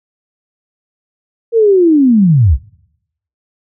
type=linear sweep; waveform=sine; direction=down; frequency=471.2 to 54.6 Hz; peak=-5 dBFS; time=1.52-2.58 s; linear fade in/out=50 ms; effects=noise-tail reverb RT60 0.8 s tail -24 dB re dry